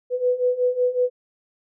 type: beating tone pair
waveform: sine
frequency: 493.9 / 499.3 Hz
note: B4 / B4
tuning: 0 / +19 cents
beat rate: 5.4 Hz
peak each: -23 / -20 dBFS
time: 0.1-1.1 s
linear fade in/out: 50 ms
effects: none